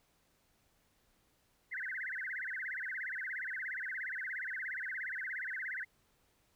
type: tone with vibrato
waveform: sine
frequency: 1776 Hz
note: A6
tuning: 16 cents sharp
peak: -37 dBFS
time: 1.71-5.85 s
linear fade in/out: 20 ms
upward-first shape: sine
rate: 17 Hz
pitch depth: 290 cents each way
effects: pink hiss -73 dBFS RMS until 6.55 s